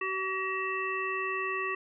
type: harmonic tone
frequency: 380 Hz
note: F#4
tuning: 46 cents sharp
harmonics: 1 / 3 / 5 / 7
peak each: -36 / -34 / -35 / -36 dBFS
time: 0.01-1.75 s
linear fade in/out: 5 ms
effects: none